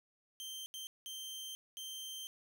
sawtooth tone bursts at uneven times, 3136 Hz, G7, in tune, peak -40 dBFS, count 4, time 0.4-0.66 / 0.74-0.87 / 1.06-1.55 / 1.77-2.27 s, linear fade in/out 0 ms, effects none

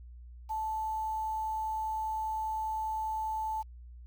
sine tone with quantisation, 875 Hz, A5, 10 cents flat, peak -31 dBFS, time 0.49-3.63 s, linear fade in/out 20 ms, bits 9, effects added 60 Hz sine -46 dBFS peak until 4.06 s

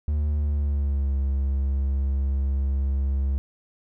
triangle tone with pitch glide, 74.3 to 68.13 Hz, D2 to C#2, +21 to -29 cents, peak -19 dBFS, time 0.08-3.38 s, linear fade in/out 0 ms, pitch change -150 cents, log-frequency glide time 0.32-1.17 s, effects none

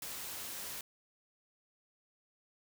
white noise, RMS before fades -43 dBFS, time 0.02-0.81 s, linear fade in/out 2 ms, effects none

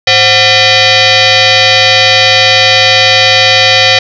sine tone with frequency modulation, 740 Hz, F#5, in tune, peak -3 dBFS, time 0.07-3.99 s, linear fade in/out 5 ms, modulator 634 Hz, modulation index 6.6, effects none

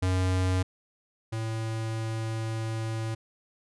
square tone pair in turn, 92.5 / 111.84 Hz, F#2 / A2, 0 / +29 cents, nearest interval minor third, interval 329 cents, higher second, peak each -24 / -30 dBFS, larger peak first, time 0.02-0.63 / 1.32-3.15 s, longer second, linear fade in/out 10 ms, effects resampled to 24000 Hz

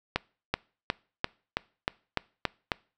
accelerating click train, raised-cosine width 0.3 ms, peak -9 dBFS, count 9, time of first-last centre 0.16-2.718 s, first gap 380 ms, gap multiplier 0.95, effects noise-tail reverb RT60 0.4 s tail -24 dB re dry

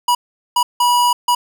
square tone bursts at uneven times, 972 Hz, B5, 28 cents flat, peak -12 dBFS, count 4, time 0.08-0.15 / 0.56-0.63 / 0.8-1.13 / 1.28-1.35 s, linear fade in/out 5 ms, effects none

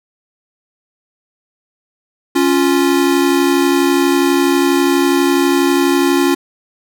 square tone pair together, 277.8 / 350 Hz, C#4 / F4, +4 / +4 cents, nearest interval major third, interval 400 cents, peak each -14 dBFS, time 2.35-6.35 s, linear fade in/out 10 ms, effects none

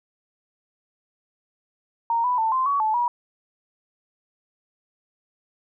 sine tone with pitch steps, 927 / 991 / 890 / 1040 / 1126 / 869 / 963 Hz, A#5 / B5 / A5 / C6 / C#6 / A5 / B5, -10 / +6 / +20 / -11 / +27 / -22 / -44 cents, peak -19 dBFS, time 2.1-3.08 s, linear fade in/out 2 ms, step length 140 ms, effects none

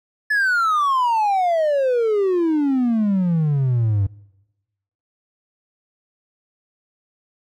triangle exponential sweep, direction down, 1739 to 95.2 Hz, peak -13 dBFS, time 0.3-4.07 s, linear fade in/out 10 ms, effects noise-tail reverb RT60 1.0 s tail -25 dB re dry + tanh soft clip ceiling -9 dBFS

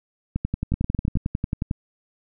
two click trains, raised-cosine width 5 ms, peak -11 / -11 dBFS, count 16 / 5, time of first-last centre 0.36-1.711 / 0.74-1.155 s, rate 11.1 / 9.63 Hz, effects none

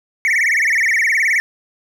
triangle tone with vibrato, 2019 Hz, B6, 38 cents sharp, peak -11 dBFS, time 0.25-1.4 s, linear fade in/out 0 ms, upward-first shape sine, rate 19 Hz, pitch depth 220 cents each way, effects none

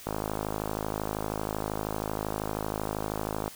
click train, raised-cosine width 1 ms, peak -16 dBFS, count 181, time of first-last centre 0.07-3.479 s, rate 52.8 Hz, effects white hiss -47 dBFS RMS until 3.55 s

